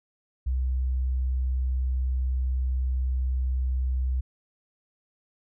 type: tone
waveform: sine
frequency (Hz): 64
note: C2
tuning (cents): -38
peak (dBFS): -23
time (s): 0.46-4.21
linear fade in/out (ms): 10
effects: none